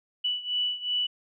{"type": "beating tone pair", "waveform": "sine", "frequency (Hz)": [2960, 2962.7], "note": ["F#7", "F#7"], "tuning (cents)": [0, 2], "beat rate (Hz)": 2.7, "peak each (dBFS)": [-28, -31], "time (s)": [0.24, 1.07], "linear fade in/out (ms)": 10, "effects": []}